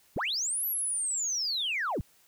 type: linear two-way sweep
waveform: sine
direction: up then down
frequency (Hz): 38.89 to 11940 to 38.89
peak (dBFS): -27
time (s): 0.16-2.01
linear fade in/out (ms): 0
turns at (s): 0.66
effects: tanh soft clip ceiling -24 dBFS + white hiss -63 dBFS RMS until 2.27 s